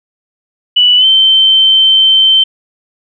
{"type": "tone with pitch glide", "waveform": "sine", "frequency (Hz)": [2960, 3102], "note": ["F#7", "G7"], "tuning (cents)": [0, -19], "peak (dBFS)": -4, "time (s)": [0.76, 2.44], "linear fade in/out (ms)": 10, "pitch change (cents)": 81, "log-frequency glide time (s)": [0.97, 1.06], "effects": []}